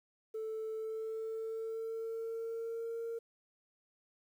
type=tone with pitch glide; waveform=sine; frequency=440 to 460.5 Hz; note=A4 to A#4; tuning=0 to -21 cents; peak=-35 dBFS; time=0.34-3.19 s; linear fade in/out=10 ms; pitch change=+79 cents; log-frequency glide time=0.76-2.99 s; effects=tanh soft clip ceiling -35 dBFS + 11-bit